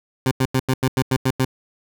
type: tone bursts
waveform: 20% pulse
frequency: 130.5 Hz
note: C3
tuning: 4 cents flat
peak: -11 dBFS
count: 9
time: 0.26-1.449 s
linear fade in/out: 2 ms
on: 53 ms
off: 89 ms
effects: none